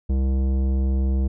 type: tone with tanh clipping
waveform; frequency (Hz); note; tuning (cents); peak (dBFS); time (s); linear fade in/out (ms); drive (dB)
sine; 66.2; C2; +21; -20; 0.09-1.28; 10; 14
effects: none